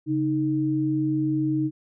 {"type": "tone pair together", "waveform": "sine", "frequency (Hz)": [138.59, 310.8], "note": ["C#3", "D#4"], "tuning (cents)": [0, -2], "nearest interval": "octave + major second", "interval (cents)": 1398, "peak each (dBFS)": [-27, -22], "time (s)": [0.06, 1.71], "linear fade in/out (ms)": 50, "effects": []}